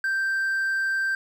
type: tone with hard clipping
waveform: triangle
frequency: 1568 Hz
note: G6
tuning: in tune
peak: -23 dBFS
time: 0.04-1.15 s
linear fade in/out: 2 ms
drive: 5 dB
effects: none